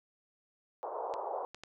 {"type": "band-pass noise", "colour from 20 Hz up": "white", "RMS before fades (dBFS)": -38, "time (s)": [0.83, 1.45], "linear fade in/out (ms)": 0, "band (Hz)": [420, 1000], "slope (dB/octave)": 48}
{"type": "clicks", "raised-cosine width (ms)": 0.2, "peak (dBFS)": -28, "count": 3, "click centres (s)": [1.139, 1.546, 1.636]}
{"effects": []}